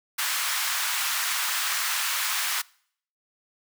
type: high-pass noise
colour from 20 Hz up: pink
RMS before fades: -27 dBFS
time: 0.18-2.62 s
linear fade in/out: 10 ms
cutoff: 1100 Hz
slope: 24 dB/octave
effects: noise-tail reverb RT60 0.6 s tail -24 dB re dry